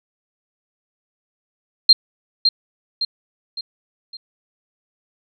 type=tone with echo; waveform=sine; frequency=4186 Hz; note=C8; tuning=in tune; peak=-4 dBFS; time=1.89-1.93 s; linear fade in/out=5 ms; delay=560 ms; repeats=4; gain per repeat=-7 dB; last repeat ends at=4.17 s; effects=none